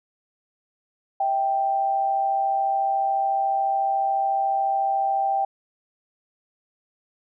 sine tone pair together, 650 / 784 Hz, E5 / G5, -24 / 0 cents, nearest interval minor third, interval 324 cents, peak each -30 / -20 dBFS, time 1.2-5.45 s, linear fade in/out 5 ms, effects none

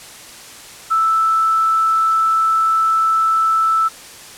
sine tone, 1318.5 Hz, E6, in tune, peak -12 dBFS, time 0.9-3.89 s, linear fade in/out 20 ms, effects white hiss -37 dBFS RMS until 4.37 s + low-pass 10000 Hz 12 dB/octave

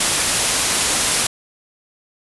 white low-pass noise, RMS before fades -19 dBFS, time 0-1.27 s, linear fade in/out 5 ms, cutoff 11000 Hz, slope 96 dB/octave, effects none

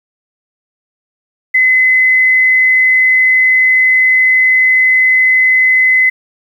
sine tone, 2033 Hz, B6, 50 cents sharp, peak -6 dBFS, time 1.54-6.1 s, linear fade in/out 10 ms, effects 7-bit

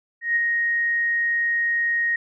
sine tone with ADSR envelope, 1871 Hz, A#6, 6 cents sharp, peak -16 dBFS, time 0.21-2.16 s, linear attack 150 ms, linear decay 18 ms, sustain -3 dB, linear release 4 ms, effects none

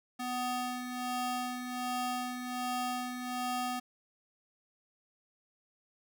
25% pulse ring-modulated tone, 498.7 Hz, B4, 17 cents sharp, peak -27 dBFS, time 0.19-3.8 s, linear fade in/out 10 ms, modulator 250 Hz, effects none

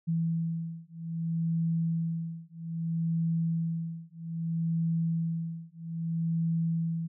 sine beating tone pair, 164.81 / 165.43 Hz, E3 / E3, 0 / +6 cents, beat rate 0.62 Hz, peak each -31 dBFS, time 0.07-7.08 s, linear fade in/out 20 ms, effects none

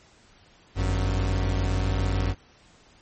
45% pulse tone pair together, 49.79 / 92.4 Hz, G1 / F#2, +28 / -2 cents, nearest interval major seventh, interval 1070 cents, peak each -25 dBFS, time 0.75-2.35 s, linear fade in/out 50 ms, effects pink hiss -56 dBFS RMS until 3.01 s + MP3 32 kbps

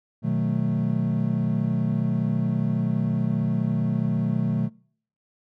triangle chord, B dominant seventh, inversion none, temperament equal, 123.47 / 155.56 / 185 / 220 Hz, B2 / D#3 / F#3 / A3, 0 / 0 / 0 / 0 cents, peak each -25 dBFS, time 0.22-4.7 s, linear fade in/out 50 ms, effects noise-tail reverb RT60 0.6 s tail -26 dB re dry

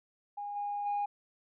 sine tone with level steps, 818 Hz, G#5, 26 cents flat, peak -36 / -32 / -28 dBFS, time 0.37-1.06 s, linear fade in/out 10 ms, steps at 0.55 / 0.85 s, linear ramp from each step 20 ms, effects tanh soft clip ceiling -27 dBFS

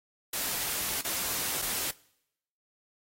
white noise with dropouts, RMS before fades -32 dBFS, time 0.33-1.91 s, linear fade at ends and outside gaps 5 ms, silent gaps 1.013-1.047 / 1.618-1.622 s, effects noise-tail reverb RT60 0.8 s tail -23 dB re dry + AAC 48 kbps

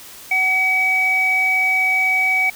sine tone pair together, 750.6 / 2274 Hz, F#5 / C#7, +25 / +44 cents, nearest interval octave + perfect fifth, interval 1919 cents, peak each -23 / -14 dBFS, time 0.31-2.5 s, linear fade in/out 5 ms, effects tanh soft clip ceiling -7 dBFS + white hiss -39 dBFS RMS until 2.55 s

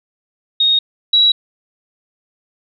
sine tone pair in turn, 3729 / 3890 Hz, A#7 / B7, 0 / -27 cents, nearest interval minor second, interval 73 cents, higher second, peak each -10 / -8 dBFS, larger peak second, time 0.6-0.79 / 1.13-1.32 s, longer neither, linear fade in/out 5 ms, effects none

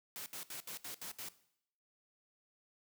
white noise bursts, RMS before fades -45 dBFS, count 7, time 0.16-1.286 s, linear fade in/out 0 ms, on 100 ms, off 71 ms, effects noise-tail reverb RT60 0.7 s tail -17 dB re dry + high-pass 100 Hz 12 dB/octave

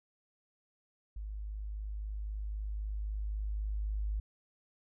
sine tone with level ramp, 51.91 Hz, G#1, in tune, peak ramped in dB -38 to -31 dBFS, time 1.16-4.2 s, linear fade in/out 5 ms, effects none

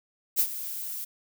violet noise with ADSR envelope, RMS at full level -21 dBFS, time 0.36-1.05 s, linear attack 37 ms, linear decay 64 ms, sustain -14 dB, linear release 11 ms, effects none

